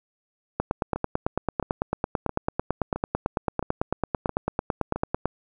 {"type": "two click trains", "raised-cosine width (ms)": 1, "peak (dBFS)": [-15, -9], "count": [7, 43], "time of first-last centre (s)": [[0.96, 4.96], [0.6, 5.256]], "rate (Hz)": [1.5, 9.02], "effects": []}